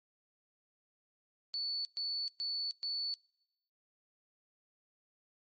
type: tone bursts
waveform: sine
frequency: 4459 Hz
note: C#8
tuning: 9 cents sharp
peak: -34 dBFS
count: 4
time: 1.54-3.14 s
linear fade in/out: 0 ms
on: 310 ms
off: 120 ms
effects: noise-tail reverb RT60 1.0 s tail -26 dB re dry + MP3 32 kbps